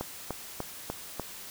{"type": "click train", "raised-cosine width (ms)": 1, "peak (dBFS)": -18, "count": 5, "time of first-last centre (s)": [0.01, 1.197], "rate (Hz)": 3.37, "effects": ["white hiss -44 dBFS RMS until 1.5 s"]}